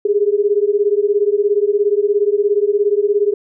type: beating tone pair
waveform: sine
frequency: 401.9 / 418.9 Hz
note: G4 / G#4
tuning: +43 / +15 cents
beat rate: 17 Hz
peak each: -15 dBFS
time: 0.05-3.34 s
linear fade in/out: 5 ms
effects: none